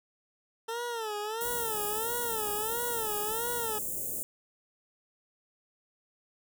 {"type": "tone with vibrato", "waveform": "20% pulse", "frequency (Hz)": 446.8, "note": "A4", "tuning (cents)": 27, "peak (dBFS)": -28, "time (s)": [0.68, 3.79], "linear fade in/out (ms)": 10, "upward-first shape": "sine", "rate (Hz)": 1.5, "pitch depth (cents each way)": 130}
{"type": "band-stop noise", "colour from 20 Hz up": "white", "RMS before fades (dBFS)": -35, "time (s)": [1.41, 4.23], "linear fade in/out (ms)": 0, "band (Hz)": [630, 7100], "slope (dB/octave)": 48}
{"effects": []}